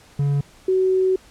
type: tone pair in turn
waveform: triangle / sine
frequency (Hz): 142.1 / 375.3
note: C#3 / F#4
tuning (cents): +43 / +25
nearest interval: octave + perfect fourth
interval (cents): 1682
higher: second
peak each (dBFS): -15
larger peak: neither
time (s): 0.19-0.41 / 0.68-1.16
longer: second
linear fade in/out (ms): 5
effects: pink hiss -50 dBFS RMS until 1.3 s + low-pass 10000 Hz 12 dB/octave